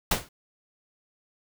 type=noise with exponential decay; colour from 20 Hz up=pink; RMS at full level=-19 dBFS; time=0.11-0.29 s; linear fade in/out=5 ms; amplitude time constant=38 ms; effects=none